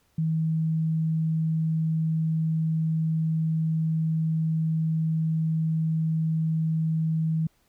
sine tone, 160 Hz, D#3, 49 cents sharp, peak -22 dBFS, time 0.18-7.47 s, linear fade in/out 5 ms, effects pink hiss -67 dBFS RMS until 7.68 s

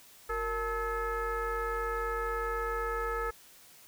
sine tone with frequency modulation, 880 Hz, A5, in tune, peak -30 dBFS, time 0.29-3.31 s, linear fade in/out 10 ms, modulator 416 Hz, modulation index 1.9, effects white hiss -56 dBFS RMS until 3.87 s

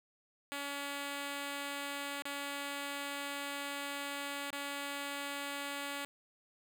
5% pulse tone with dropouts, 283 Hz, C#4, 36 cents sharp, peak -27 dBFS, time 0.52-6.05 s, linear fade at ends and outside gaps 0 ms, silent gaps 2.222-2.254 / 4.505-4.528 s, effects none

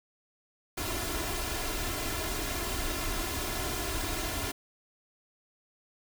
pink noise with comb filter, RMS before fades -33 dBFS, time 0.77-4.52 s, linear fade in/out 10 ms, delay 2.9 ms, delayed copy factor +0.7, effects none

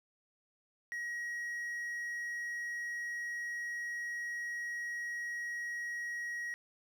triangle tone, 1900 Hz, A#6, 33 cents sharp, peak -35 dBFS, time 0.92-6.54 s, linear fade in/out 0 ms, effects none

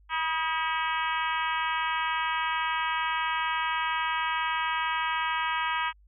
harmonic tone with a mistuned harmonic, 322.2 Hz, E4, 39 cents flat, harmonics 3 / 4 / 5 / 6 / 7 / 8 / 9 / 10, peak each -30 / -32 / -34 / -36 / -37 / -38 / -39 / -40 dBFS, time 0.09-5.93 s, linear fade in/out 50 ms, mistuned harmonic 4, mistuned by -46 cents, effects added 50 Hz sine -55 dBFS peak until 6.07 s

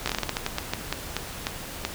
slowing click train, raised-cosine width 0.2 ms, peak -8 dBFS, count 16, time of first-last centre 0.06-1.85 s, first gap 15 ms, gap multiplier 1.26, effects pink hiss -37 dBFS RMS until 1.94 s

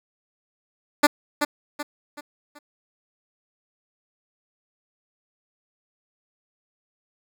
10% pulse tone with echo, 293.7 Hz, D4, in tune, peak -3 dBFS, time 1.03-1.07 s, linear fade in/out 10 ms, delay 380 ms, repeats 4, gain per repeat -8 dB, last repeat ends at 2.59 s, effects none

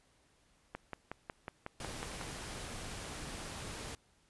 click train, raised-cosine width 0.5 ms, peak -25 dBFS, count 9, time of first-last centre 0.75-2.213 s, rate 5.47 Hz
pink noise, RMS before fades -44 dBFS, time 1.8-3.95 s, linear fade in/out 2 ms
effects pink hiss -70 dBFS RMS until 4.29 s + resampled to 24000 Hz

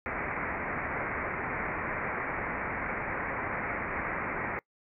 white low-pass noise, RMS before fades -34 dBFS, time 0.06-4.59 s, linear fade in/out 0 ms, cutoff 2300 Hz, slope 96 dB/octave, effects noise-tail reverb RT60 0.1 s tail -24 dB re dry

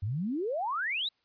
sine exponential sweep, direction up, 90.6 to 4033 Hz, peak -29 dBFS, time 0.02-1.09 s, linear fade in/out 10 ms, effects white hiss -73 dBFS RMS until 1.24 s + resampled to 11025 Hz

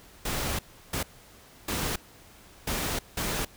pink noise bursts at uneven times, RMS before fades -30 dBFS, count 5, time 0.25-0.59 / 0.93-1.03 / 1.68-1.96 / 2.67-2.99 / 3.17-3.45 s, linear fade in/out 5 ms, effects pink hiss -53 dBFS RMS until 3.56 s

